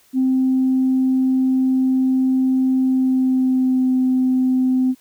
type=tone with pitch glide; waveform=sine; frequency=260.5 to 257.1 Hz; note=C4 to C4; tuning=-7 to -30 cents; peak=-13 dBFS; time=0.13-4.95 s; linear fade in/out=50 ms; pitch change=-23 cents; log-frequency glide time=2.83-3.9 s; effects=tanh soft clip ceiling -9 dBFS + white hiss -55 dBFS RMS until 5 s